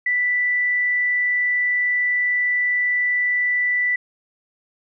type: tone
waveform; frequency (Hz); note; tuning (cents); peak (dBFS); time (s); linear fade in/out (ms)
sine; 1975.5; B6; 0; -17; 0.06-3.96; 5
effects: none